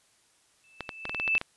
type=tone with exponential growth; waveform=sine; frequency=2637 Hz; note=E7; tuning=in tune; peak=-20 dBFS; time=0.64-1.38 s; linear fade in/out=0 ms; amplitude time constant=160 ms
type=clicks; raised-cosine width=0.3 ms; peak=-16 dBFS; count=9; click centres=0.807 / 0.892 / 1.054 / 1.095 / 1.147 / 1.199 / 1.278 / 1.352 / 1.414 s
effects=white hiss -65 dBFS RMS until 1.56 s + resampled to 24000 Hz